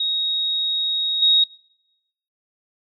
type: tone with level steps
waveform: sine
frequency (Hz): 3768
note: A#7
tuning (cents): +18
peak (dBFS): -19 / -12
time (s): 0-1.44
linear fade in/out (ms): 5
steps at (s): 1.22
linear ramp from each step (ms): 5
effects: noise-tail reverb RT60 0.9 s tail -26 dB re dry